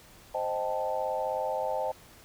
sine chord, A half-diminished seventh, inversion first, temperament equal, 523.3 / 622.3 / 784 / 880 Hz, C5 / Eb5 / G5 / A5, 0 / 0 / 0 / 0 cents, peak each -33 / -33 / -35 / -34 dBFS, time 0.34-1.92 s, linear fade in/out 10 ms, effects pink hiss -54 dBFS RMS until 2.24 s

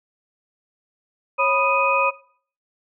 sine tone cluster, 548 / 987 / 1238 / 2499 Hz, C#5 / B5 / D#6 / D#7, -20 / -1 / -9 / +7 cents, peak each -22 dBFS, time 1.38-2.11 s, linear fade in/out 20 ms, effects noise-tail reverb RT60 0.5 s tail -18 dB re dry

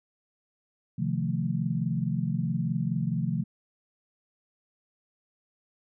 sine chord, F dominant seventh, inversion second, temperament equal, 130.81 / 155.56 / 174.61 / 220 Hz, C3 / Eb3 / F3 / A3, 0 / 0 / 0 / 0 cents, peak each -31 / -31 / -30 / -33 dBFS, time 0.98-3.44 s, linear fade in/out 10 ms, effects none

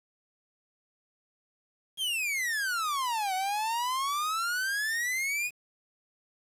45% pulse exponential two-way sweep, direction down then up, 3300 to 739 to 2516 Hz, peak -28 dBFS, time 1.97-5.51 s, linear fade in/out 50 ms, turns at 3.34 s, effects resampled to 32000 Hz + 9-bit

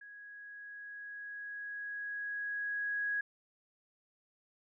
sine tone with level ramp, 1660 Hz, G#6, 1 cent flat, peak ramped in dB -49 to -31 dBFS, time 0.01-3.21 s, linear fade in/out 5 ms, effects none

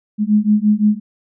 sine beating tone pair, 207.7 / 213.5 Hz, G#3 / G#3, 0 / +48 cents, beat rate 5.8 Hz, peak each -14 dBFS, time 0.18-1 s, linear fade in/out 50 ms, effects none

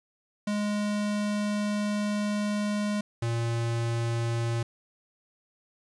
square tone pair in turn, 207.7 / 116.57 Hz, G#3 / A#2, 0 / 0 cents, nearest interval minor seventh, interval 1000 cents, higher first, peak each -27 dBFS, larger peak neither, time 0.47-3.01 / 3.22-4.63 s, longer first, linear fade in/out 5 ms, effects resampled to 22050 Hz + 9-bit

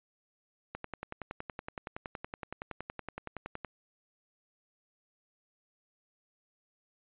click train, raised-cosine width 0.5 ms, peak -23 dBFS, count 32, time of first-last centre 0.75-3.647 s, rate 10.7 Hz, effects resampled to 8000 Hz

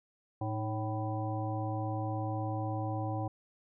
harmonic tone with a mistuned harmonic, 110 Hz, A2, in tune, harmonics 1 / 3 / 5 / 7 / 9, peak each -34 / -39 / -42 / -39 / -45 dBFS, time 0.41-3.28 s, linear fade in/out 5 ms, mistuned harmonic 3, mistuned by -88 cents, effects none

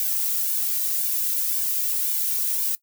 violet noise with flanger, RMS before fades -24 dBFS, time 0-2.75 s, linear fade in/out 0 ms, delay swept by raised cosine 1.5 to 2.41 ms, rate 1.9 Hz, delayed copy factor -0.95, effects noise-tail reverb RT60 0.1 s tail -19 dB re dry

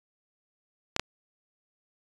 clicks, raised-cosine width 0.2 ms, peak -8 dBFS, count 2, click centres 0.964 / 0.996 s, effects resampled to 24000 Hz

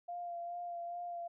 sine tone with vibrato, 695 Hz, F5, 9 cents flat, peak -39 dBFS, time 0.08-1.28 s, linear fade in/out 10 ms, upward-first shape sine, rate 2.4 Hz, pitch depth 20 cents each way, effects none

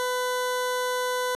20% pulse tone, 500 Hz, B4, 21 cents sharp, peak -20 dBFS, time 0-1.35 s, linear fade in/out 0 ms, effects resampled to 32000 Hz + 9-bit

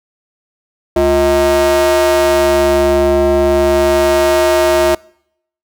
45% pulse ring-modulated tone, 140.8 Hz, C#3, 27 cents sharp, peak -6 dBFS, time 0.96-4.95 s, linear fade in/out 5 ms, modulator 493 Hz, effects noise-tail reverb RT60 0.7 s tail -25 dB re dry

